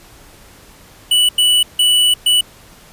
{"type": "tone bursts at uneven times", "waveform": "square", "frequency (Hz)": 2960, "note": "F#7", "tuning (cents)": 0, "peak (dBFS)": -10, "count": 4, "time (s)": [[1.11, 1.29], [1.38, 1.63], [1.79, 2.14], [2.26, 2.41]], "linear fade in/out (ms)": 5, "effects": ["pink hiss -43 dBFS RMS until 2.92 s", "resampled to 32000 Hz"]}